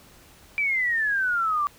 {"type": "exponential sweep", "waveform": "sine", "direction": "down", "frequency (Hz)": [2349, 1147], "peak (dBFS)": -21, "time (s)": [0.58, 1.67], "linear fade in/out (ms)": 0, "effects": ["pink hiss -52 dBFS RMS until 1.78 s"]}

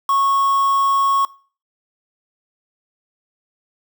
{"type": "tone with quantisation", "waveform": "triangle", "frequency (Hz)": 1100, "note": "C#6", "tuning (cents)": -14, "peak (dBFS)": -12, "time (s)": [0.09, 1.25], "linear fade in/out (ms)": 2, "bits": 5, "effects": ["noise-tail reverb RT60 0.4 s tail -21 dB re dry"]}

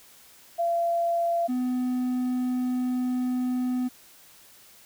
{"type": "tone pair in turn", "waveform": ["sine", "triangle"], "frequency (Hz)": [682, 251.2], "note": ["F5", "B3"], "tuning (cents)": [-41, 30], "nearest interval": "octave + perfect fourth", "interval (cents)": 1729, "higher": "first", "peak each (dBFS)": -22, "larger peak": "neither", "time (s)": [[0.58, 1.48], [1.48, 3.89]], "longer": "second", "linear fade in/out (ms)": 20, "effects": ["white hiss -53 dBFS RMS until 4.85 s"]}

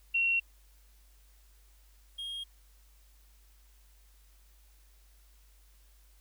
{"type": "tone pair in turn", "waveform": ["sine", "triangle"], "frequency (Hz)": [2733, 3250], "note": ["F7", "G#7"], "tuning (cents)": [-38, -38], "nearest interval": "minor third", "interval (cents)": 300, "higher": "second", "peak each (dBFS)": [-25, -35], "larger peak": "first", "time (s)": [[0.14, 0.4], [2.18, 2.44]], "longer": "neither", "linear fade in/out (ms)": 10, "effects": ["added 50 Hz sine -58 dBFS peak until 6.2 s", "white hiss -67 dBFS RMS until 6.2 s"]}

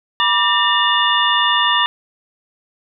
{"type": "tone cluster", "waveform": "sine", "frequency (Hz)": [971, 1177, 1813, 2858, 3538], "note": ["B5", "D6", "A#6", "F7", "A7"], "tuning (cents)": [-30, 3, -49, 39, 9], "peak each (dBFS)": -19, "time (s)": [0.2, 1.86], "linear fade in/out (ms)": 0, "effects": []}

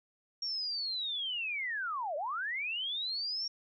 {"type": "linear two-way sweep", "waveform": "sine", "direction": "down then up", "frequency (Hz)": [5588, 554.4, 5588], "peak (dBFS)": -33, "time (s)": [0.42, 3.48], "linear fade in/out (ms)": 5, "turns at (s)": 2.16, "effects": []}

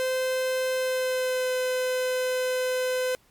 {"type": "tone with pitch glide", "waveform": "45% pulse", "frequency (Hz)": [516, 508.9], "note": ["C5", "C5"], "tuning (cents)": [-24, -48], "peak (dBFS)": -24, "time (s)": [0, 3.15], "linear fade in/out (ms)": 0, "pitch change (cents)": -24, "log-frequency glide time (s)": [0.75, 1.53], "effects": ["pink hiss -62 dBFS RMS until 3.3 s", "MP3 96 kbps"]}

